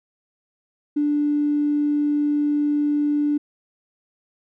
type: tone with tanh clipping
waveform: triangle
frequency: 293.7 Hz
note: D4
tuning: in tune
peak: -17 dBFS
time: 0.96-3.38 s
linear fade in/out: 10 ms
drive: 2 dB
effects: none